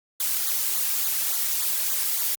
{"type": "noise with flanger", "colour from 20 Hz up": "blue", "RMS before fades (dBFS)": -25, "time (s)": [0.2, 2.35], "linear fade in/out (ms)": 2, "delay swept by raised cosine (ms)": [0.36, 2.86], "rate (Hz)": 3.5, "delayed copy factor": -0.95, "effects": ["Opus 48 kbps"]}